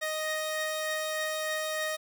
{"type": "tone pair together", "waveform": "sawtooth", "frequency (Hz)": [622.3, 1870.2], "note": ["D#5", "A#6"], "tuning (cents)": [0, 5], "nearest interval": "octave + perfect fifth", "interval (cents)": 1905, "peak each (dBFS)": [-28, -31], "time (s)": [0.01, 1.97], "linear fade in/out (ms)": 20, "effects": []}